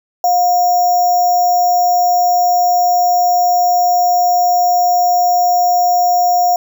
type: tone with sample-and-hold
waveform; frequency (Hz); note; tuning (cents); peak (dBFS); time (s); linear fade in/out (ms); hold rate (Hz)
sine; 714; F5; +38; -9; 0.24-6.56; 2; 6300
effects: none